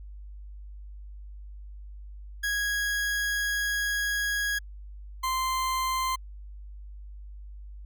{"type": "tone pair in turn", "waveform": "40% pulse", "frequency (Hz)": [1654, 1042], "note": ["G#6", "C6"], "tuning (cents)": [-8, -7], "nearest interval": "minor sixth", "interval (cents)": 799, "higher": "first", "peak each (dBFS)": -25, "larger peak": "neither", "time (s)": [[2.43, 4.59], [5.23, 6.16]], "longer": "first", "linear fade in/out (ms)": 10, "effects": ["added 50 Hz sine -40 dBFS peak until 7.85 s"]}